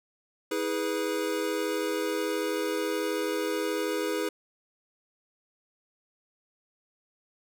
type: chord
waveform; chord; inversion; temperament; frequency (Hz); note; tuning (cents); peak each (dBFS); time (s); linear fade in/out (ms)
square; E major; none; equal with one note detuned; 322.1 / 415.3 / 493.9; E4 / G#4 / B4; -40 / 0 / 0; -33 / -32 / -33; 0.51-4.29; 5
effects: none